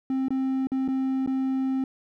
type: tone with dropouts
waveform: triangle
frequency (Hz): 264.3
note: C4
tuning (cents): +18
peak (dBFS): -21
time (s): 0.1-1.84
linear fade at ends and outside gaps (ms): 2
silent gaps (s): 0.284-0.305 / 0.671-0.718 / 0.879-0.885 / 1.263-1.274
effects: none